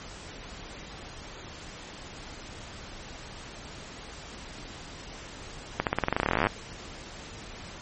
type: accelerating click train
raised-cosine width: 0.5 ms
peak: -8 dBFS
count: 24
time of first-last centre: 5.8-6.469 s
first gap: 68 ms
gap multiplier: 0.91
effects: pink hiss -43 dBFS RMS until 7.81 s + MP3 32 kbps